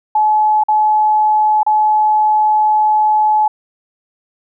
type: tone with dropouts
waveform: sine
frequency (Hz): 855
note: A5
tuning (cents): -50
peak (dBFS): -9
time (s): 0.15-3.48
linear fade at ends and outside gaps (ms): 5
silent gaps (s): 0.637-0.684 / 1.632-1.664
effects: none

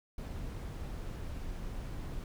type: noise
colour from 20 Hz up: brown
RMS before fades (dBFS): -40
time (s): 0.18-2.24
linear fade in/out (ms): 2
effects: none

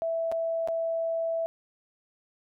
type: tone with dropouts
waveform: sine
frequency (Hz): 659.3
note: E5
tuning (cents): 0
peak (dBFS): -26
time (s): 0.02-1.46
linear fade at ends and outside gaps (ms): 0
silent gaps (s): 0.316-0.322 / 0.675-0.685
effects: none

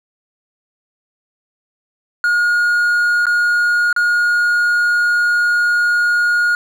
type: tone with dropouts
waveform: triangle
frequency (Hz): 1434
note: F6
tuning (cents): +45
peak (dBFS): -10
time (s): 2.24-6.55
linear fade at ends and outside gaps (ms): 1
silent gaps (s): 3.256-3.267 / 3.928-3.963
effects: none

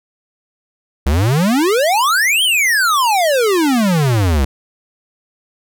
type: exponential two-way sweep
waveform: square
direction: up then down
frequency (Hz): 63.7 to 3233 to 63.7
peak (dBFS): -12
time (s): 1.06-4.45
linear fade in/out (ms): 5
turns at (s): 2.43
effects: none

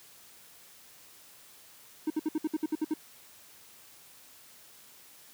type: tone bursts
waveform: triangle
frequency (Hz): 310.9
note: D#4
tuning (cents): -1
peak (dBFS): -24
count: 10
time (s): 2.07-2.939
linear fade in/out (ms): 5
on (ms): 32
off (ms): 61
effects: white hiss -55 dBFS RMS until 5.33 s + high-pass 60 Hz 12 dB/octave

